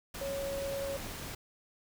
sine tone in noise, 553 Hz, C#5, 4 cents flat, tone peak -34 dBFS, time 0.21-0.97 s, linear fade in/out 5 ms, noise pink, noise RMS -42 dBFS, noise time 0.14-1.35 s, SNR +5 dB, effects none

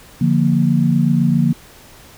sine chord, Bb major, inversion first, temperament equal, 146.83 / 174.61 / 233.1 Hz, D3 / F3 / Bb3, 0 / 0 / 0 cents, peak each -16 dBFS, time 0.21-1.53 s, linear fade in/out 5 ms, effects pink hiss -43 dBFS RMS until 2.17 s

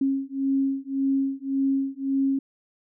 sine beating tone pair, 270.7 / 272.5 Hz, C#4 / C#4, -41 / -29 cents, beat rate 1.8 Hz, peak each -25 dBFS, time 0.01-2.39 s, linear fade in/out 5 ms, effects none

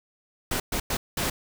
pink noise bursts at uneven times, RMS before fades -27 dBFS, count 4, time 0.51-0.6 / 0.72-0.8 / 0.9-0.97 / 1.17-1.3 s, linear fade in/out 5 ms, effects none

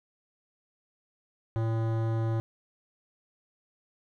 sine tone with hard clipping, 112.8 Hz, A2, 44 cents sharp, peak -28 dBFS, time 1.56-2.4 s, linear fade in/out 0 ms, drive 17 dB, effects none

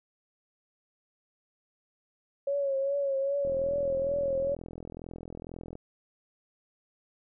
sine tone with vibrato, 553 Hz, C#5, 4 cents flat, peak -26 dBFS, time 2.47-4.55 s, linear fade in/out 5 ms, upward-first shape triangle, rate 2.5 Hz, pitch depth 53 cents each way
click train, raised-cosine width 2 ms, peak -28 dBFS, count 98, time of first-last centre 3.45-5.754 s, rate 42.1 Hz
effects none

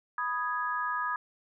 sine chord, G# minor, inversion first, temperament equal, 987.8 / 1244.5 / 1661.2 Hz, B5 / D#6 / G#6, 0 / 0 / 0 cents, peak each -34 / -32 / -34 dBFS, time 0.18-1.16 s, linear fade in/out 2 ms, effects none

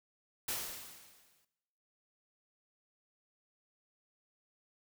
white noise with exponential decay, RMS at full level -35 dBFS, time 0.48-1.45 s, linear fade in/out 5 ms, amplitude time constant 210 ms, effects noise-tail reverb RT60 1.0 s tail -17 dB re dry

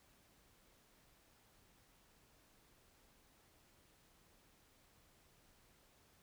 silence, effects pink hiss -70 dBFS RMS until 6.22 s

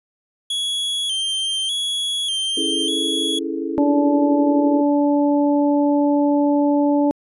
45% pulse tone with vibrato, 3252 Hz, G#7, 37 cents flat, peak -20 dBFS, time 0.5-3.39 s, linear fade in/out 5 ms, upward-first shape square, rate 0.84 Hz, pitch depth 54 cents each way
sine chord, A major seventh, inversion first, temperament equal, 277.2 / 329.6 / 415.3 / 440 Hz, C#4 / E4 / G#4 / A4, 0 / 0 / 0 / 0 cents, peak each -27 / -25 / -30 / -30 dBFS, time 2.57-4.82 s, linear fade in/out 5 ms
harmonic tone, 289 Hz, D4, 28 cents flat, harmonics 1 / 2 / 3, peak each -15 / -21 / -25 dBFS, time 3.78-7.11 s, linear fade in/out 0 ms
effects resampled to 24000 Hz

